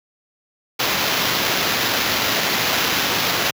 violet noise with sample-and-hold, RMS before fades -20 dBFS, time 0.79-3.51 s, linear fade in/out 10 ms, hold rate 8820 Hz, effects high-pass 100 Hz 12 dB/octave

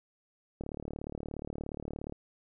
click train, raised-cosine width 2 ms, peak -25 dBFS, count 57, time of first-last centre 0.61-2.124 s, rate 37 Hz, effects none

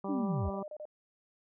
harmonic tone, 195.8 Hz, G3, 2 cents flat, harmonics 1 / 2 / 3 / 4 / 5 / 6, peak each -38 / -41 / -43 / -44 / -45 / -46 dBFS, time 0.04-0.63 s, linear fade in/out 5 ms
sine linear sweep, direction down, 311.1 to 61.74 Hz, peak -30 dBFS, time 0.08-0.5 s, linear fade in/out 20 ms
sine tone bursts, 605 Hz, D#5, 49 cents flat, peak -40 dBFS, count 5, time 0.45-0.854 s, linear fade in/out 2 ms, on 56 ms, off 31 ms
effects none

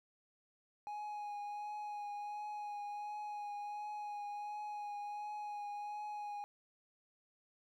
triangle tone with vibrato, 830.6 Hz, G#5, in tune, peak -39 dBFS, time 0.87-6.44 s, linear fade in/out 0 ms, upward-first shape triangle, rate 1.4 Hz, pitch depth 20 cents each way, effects none

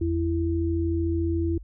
sine tone pair together, 83.6 / 333.1 Hz, E2 / E4, +25 / +18 cents, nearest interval 2 octaves, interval 2393 cents, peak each -25 dBFS, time 0.01-1.58 s, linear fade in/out 5 ms, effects added 50 Hz sine -40 dBFS peak until 1.63 s

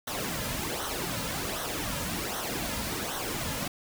pink noise with flanger, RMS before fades -33 dBFS, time 0.07-3.68 s, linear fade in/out 5 ms, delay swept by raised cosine 0.41 to 2.71 ms, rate 1.3 Hz, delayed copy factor -0.65, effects none

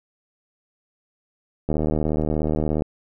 click train, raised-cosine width 2 ms, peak -10 dBFS, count 88, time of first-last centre 1.69-2.821 s, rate 76.9 Hz, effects none

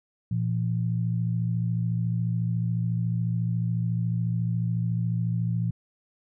sine tone pair together, 116.54 / 170.57 Hz, A#2 / F3, 0 / -41 cents, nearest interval perfect fifth, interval 659 cents, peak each -25 / -28 dBFS, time 0.31-5.71 s, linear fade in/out 5 ms, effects none

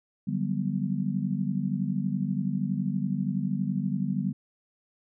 sine chord, G major seventh, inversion second, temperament just, 147 / 183.75 / 196 / 245 Hz, D3 / F#3 / G3 / B3, +2 / -12 / 0 / -14 cents, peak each -32 / -32 / -29 / -33 dBFS, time 0.27-4.33 s, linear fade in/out 10 ms, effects none

